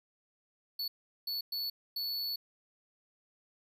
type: tone bursts at uneven times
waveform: square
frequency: 4435 Hz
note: C#8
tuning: in tune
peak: -34 dBFS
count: 4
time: 0.79-0.88 / 1.27-1.41 / 1.52-1.7 / 1.96-2.36 s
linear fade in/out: 5 ms
effects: none